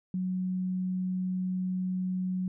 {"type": "tone", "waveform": "sine", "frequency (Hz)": 184.5, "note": "F#3", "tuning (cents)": -5, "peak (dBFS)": -28, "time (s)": [0.14, 2.48], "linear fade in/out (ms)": 2, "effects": []}